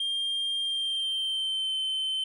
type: tone with pitch glide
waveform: sine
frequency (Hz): 3200 to 3079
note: G7 to G7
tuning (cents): +35 to -32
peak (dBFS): -24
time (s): 0-2.24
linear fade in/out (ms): 5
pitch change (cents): -67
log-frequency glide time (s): 0.61-1.75
effects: tanh soft clip ceiling -26 dBFS